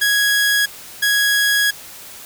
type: tone pair in turn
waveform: sawtooth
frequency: 1661.2 / 1661.2 Hz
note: G#6 / G#6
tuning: 0 / 0 cents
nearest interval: unison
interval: 0 cents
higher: neither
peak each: -10 dBFS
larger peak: neither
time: 0.01-0.66 / 1.02-1.71 s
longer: second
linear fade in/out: 10 ms
effects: white hiss -37 dBFS RMS until 2.25 s